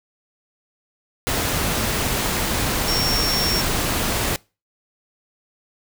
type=tone in noise; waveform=sine; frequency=5490 Hz; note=F8; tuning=31 cents flat; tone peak=-22 dBFS; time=2.88-3.61 s; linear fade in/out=0 ms; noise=pink; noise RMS=-22 dBFS; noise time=1.27-4.36 s; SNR=-3 dB; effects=noise-tail reverb RT60 0.3 s tail -24 dB re dry